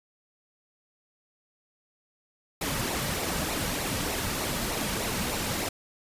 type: noise with flanger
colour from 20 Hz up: pink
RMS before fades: -30 dBFS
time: 2.61-5.69 s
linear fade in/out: 5 ms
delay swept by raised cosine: 0.61 to 2.91 ms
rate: 3.3 Hz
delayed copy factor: -0.5
effects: resampled to 32000 Hz